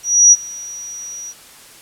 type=tone with ADSR envelope; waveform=sine; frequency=5800 Hz; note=F#8; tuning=35 cents flat; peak=-3 dBFS; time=0.03-1.34 s; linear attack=290 ms; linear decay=36 ms; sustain=-24 dB; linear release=46 ms; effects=white hiss -42 dBFS RMS until 1.81 s + low-pass 12000 Hz 12 dB/octave